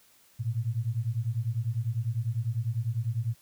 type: beating tone pair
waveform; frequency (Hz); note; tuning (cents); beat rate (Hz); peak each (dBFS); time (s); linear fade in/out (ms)
sine; 110 / 120; A2 / B2; 0 / -49; 10; -30; 0.39-3.35; 20
effects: white hiss -61 dBFS RMS until 3.41 s